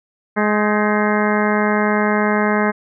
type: harmonic tone with a mistuned harmonic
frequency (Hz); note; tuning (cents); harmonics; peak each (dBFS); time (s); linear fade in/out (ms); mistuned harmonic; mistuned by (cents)
209.9; G#3; +19; 1 / 2 / 3 / 4 / 5 / 6 / 7 / 8 / 9 / 10; -18 / -21 / -23 / -24 / -25 / -26 / -26 / -27 / -28 / -28; 0.36-2.72; 20; 7; +88
effects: none